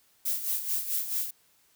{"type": "noise with tremolo", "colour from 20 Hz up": "violet", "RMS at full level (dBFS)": -28, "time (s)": [0.25, 1.31], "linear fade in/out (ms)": 10, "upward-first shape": "sine", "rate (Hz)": 4.6, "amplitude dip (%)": 65, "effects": ["white hiss -65 dBFS RMS until 1.75 s"]}